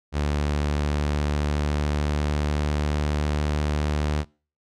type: tone with pitch glide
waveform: sawtooth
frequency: 73.42 to 74.79 Hz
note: D2 to D2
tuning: 0 to +32 cents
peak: -18 dBFS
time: 0.12-4.25 s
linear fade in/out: 50 ms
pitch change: +32 cents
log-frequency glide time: 0.41-4.09 s
effects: noise-tail reverb RT60 0.4 s tail -26 dB re dry + low-pass 7000 Hz 12 dB/octave